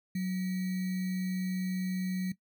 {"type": "tone with sample-and-hold", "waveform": "sine", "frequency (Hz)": 185, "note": "F#3", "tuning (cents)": 0, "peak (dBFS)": -29, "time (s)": [0.15, 2.32], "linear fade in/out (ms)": 5, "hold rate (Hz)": 2100, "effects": ["noise-tail reverb RT60 0.1 s tail -17 dB re dry"]}